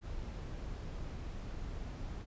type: noise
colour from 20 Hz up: brown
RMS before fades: -42 dBFS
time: 0.01-2.26 s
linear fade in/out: 50 ms
effects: resampled to 16000 Hz